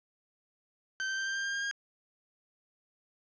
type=tone with pitch steps; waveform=40% pulse; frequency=1549 / 1558.9 / 1568.8 / 1578.8 / 1588.9 / 1599 / 1609.2 / 1619.4 Hz; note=G6 / G6 / G6 / G6 / G6 / G6 / G6 / G#6; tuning=-21 / -10 / +1 / +12 / +23 / +34 / +45 / -44 cents; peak=-31 dBFS; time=1-1.712 s; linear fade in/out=0 ms; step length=89 ms; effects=resampled to 16000 Hz + 10-bit